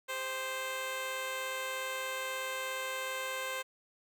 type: tone pair together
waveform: 10% pulse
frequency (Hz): 401 / 522.4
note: G4 / C5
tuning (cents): +39 / -3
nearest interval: perfect fourth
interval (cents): 458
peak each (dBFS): -39 / -27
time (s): 0.08-3.63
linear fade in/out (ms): 20
effects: none